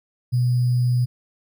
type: tone with sample-and-hold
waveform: sine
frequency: 123.47 Hz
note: B2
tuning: in tune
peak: -16 dBFS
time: 0.32-1.06 s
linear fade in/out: 20 ms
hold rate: 4900 Hz
effects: none

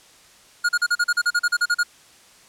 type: tone bursts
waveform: square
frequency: 1432 Hz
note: F6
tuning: 43 cents sharp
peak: -17 dBFS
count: 14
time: 0.64-1.834 s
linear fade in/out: 10 ms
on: 50 ms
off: 38 ms
effects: white hiss -51 dBFS RMS until 2.48 s + low-pass 9000 Hz 12 dB/octave

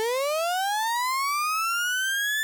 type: linear sweep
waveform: 35% pulse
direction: up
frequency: 431.1 to 1761 Hz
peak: -22 dBFS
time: 0-2.43 s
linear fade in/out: 0 ms
effects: none

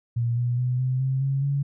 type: tone with pitch steps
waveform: sine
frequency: 118.1 / 121.56 / 125.12 / 128.79 / 132.56 / 136.45 / 140.45 Hz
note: A#2 / B2 / B2 / C3 / C3 / C#3 / C#3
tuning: +23 / -27 / +23 / -27 / +23 / -27 / +23 cents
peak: -21 dBFS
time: 0.16-1.63 s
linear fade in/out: 10 ms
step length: 210 ms
effects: none

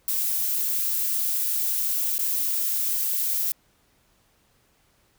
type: noise with dropouts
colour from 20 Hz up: violet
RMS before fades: -25 dBFS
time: 0.08-3.52 s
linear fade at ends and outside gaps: 1 ms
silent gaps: 2.181-2.191 s
effects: pink hiss -64 dBFS RMS until 5.18 s

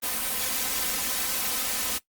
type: noise with comb filter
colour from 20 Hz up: white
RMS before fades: -28 dBFS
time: 0.02-1.99 s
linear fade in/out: 20 ms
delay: 3.9 ms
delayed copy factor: +0.9
effects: noise-tail reverb RT60 0.1 s tail -18 dB re dry + Opus 32 kbps

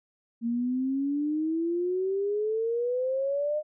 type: exponential sweep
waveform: sine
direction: up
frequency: 229.6 to 614 Hz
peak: -25 dBFS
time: 0.41-3.63 s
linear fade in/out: 50 ms
effects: none

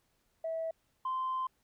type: tone pair in turn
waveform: sine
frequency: 651 / 1038.5 Hz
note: E5 / C6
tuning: -22 / -13 cents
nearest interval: minor sixth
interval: 809 cents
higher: second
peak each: -32 / -30 dBFS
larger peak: second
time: 0.44-0.71 / 1.05-1.47 s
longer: second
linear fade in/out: 5 ms
effects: tanh soft clip ceiling -28 dBFS + pink hiss -75 dBFS RMS until 1.63 s

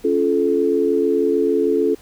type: chord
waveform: sine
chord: Db augmented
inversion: none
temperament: just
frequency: 277.2 / 346.5 / 433.1 Hz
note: Db4 / F4 / A4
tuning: 0 / -14 / -27 cents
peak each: -21 / -20 / -17 dBFS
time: 0.04-1.95 s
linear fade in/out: 10 ms
effects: pink hiss -48 dBFS RMS until 2.01 s

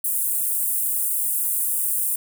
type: high-pass noise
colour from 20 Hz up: pink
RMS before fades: -23 dBFS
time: 0.04-2.16 s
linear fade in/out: 5 ms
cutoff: 8800 Hz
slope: 48 dB/octave
effects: none

